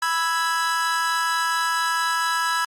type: chord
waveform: 45% pulse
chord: E major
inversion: second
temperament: equal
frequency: 987.8 / 1318.5 / 1661.2 Hz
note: B5 / E6 / G#6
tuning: 0 / 0 / 0 cents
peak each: -25 dBFS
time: 0.02-2.65 s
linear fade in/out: 5 ms
effects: low-pass 11000 Hz 12 dB/octave + Opus 48 kbps